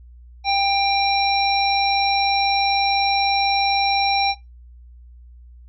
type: harmonic tone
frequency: 793 Hz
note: G5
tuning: 20 cents sharp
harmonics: 1 / 3 / 5 / 7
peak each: -18 / -23 / -25 / -26 dBFS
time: 0.44-4.35 s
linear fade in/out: 50 ms
effects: noise-tail reverb RT60 0.2 s tail -18 dB re dry + added 60 Hz sine -41 dBFS peak until 5.68 s